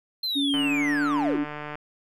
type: linear sweep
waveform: triangle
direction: down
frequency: 4186 to 277.2 Hz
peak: -24 dBFS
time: 0.23-1.38 s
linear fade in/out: 5 ms
type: tone with pitch glide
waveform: sine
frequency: 280.6 to 289.8 Hz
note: C#4 to D4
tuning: +21 to -23 cents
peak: -23 dBFS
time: 0.35-1.45 s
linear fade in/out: 20 ms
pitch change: +56 cents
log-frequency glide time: 0.62-0.9 s
type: click train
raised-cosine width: 0.5 ms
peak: -20 dBFS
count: 182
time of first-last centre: 0.54-1.755 s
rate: 149 Hz
effects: none